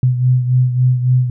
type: beating tone pair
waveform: sine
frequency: 125.8 / 129.4 Hz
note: B2 / C3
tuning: +32 / -19 cents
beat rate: 3.6 Hz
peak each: -11 / -18 dBFS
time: 0.03-1.3 s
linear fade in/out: 2 ms
effects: none